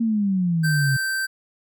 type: exponential sweep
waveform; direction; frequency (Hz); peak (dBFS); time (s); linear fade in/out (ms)
sine; down; 233.1 to 130.81; -18; 0-0.97; 10
type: tone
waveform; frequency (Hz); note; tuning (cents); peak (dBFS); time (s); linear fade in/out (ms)
square; 1558; G6; -11; -23; 0.63-1.27; 20
effects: none